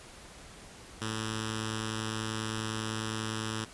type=tone with notch filter; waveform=5% pulse; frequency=110 Hz; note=A2; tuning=in tune; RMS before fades=-35 dBFS; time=1.01-3.65 s; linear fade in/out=10 ms; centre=670 Hz; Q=0.57; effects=pink hiss -50 dBFS RMS until 3.73 s + resampled to 24000 Hz